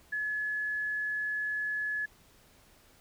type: tone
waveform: sine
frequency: 1705 Hz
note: G#6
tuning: 45 cents sharp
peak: -30 dBFS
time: 0.12-2.06 s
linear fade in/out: 10 ms
effects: pink hiss -61 dBFS RMS until 3 s